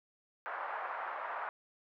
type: band-pass noise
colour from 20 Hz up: pink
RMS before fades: -40 dBFS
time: 0.46-1.49 s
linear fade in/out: 0 ms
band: 710 to 1600 Hz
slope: 24 dB/octave
effects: none